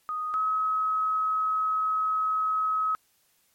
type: tone pair in turn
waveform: sine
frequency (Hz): 1244.5 / 1278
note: D#6 / D#6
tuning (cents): 0 / +46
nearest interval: unison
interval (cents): 46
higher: second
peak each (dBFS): -28 / -23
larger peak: second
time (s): 0.09-0.34 / 0.34-2.95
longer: second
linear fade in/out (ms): 0
effects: white hiss -67 dBFS RMS until 3.54 s + MP3 64 kbps